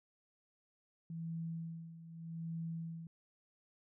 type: tone with tremolo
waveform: sine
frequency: 164.81 Hz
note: E3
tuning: in tune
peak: -38 dBFS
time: 1.1-3.07 s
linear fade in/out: 2 ms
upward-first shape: sine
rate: 0.82 Hz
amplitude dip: 75%
effects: none